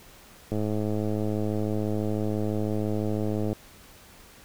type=click train; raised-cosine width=2 ms; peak=-16 dBFS; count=320; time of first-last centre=0.52-3.529 s; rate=106 Hz; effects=pink hiss -51 dBFS RMS until 4.44 s